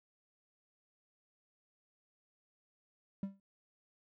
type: tone with exponential decay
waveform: triangle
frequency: 196 Hz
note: G3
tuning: in tune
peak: -30 dBFS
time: 3.23-3.4 s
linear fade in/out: 2 ms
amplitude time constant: 35 ms
effects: none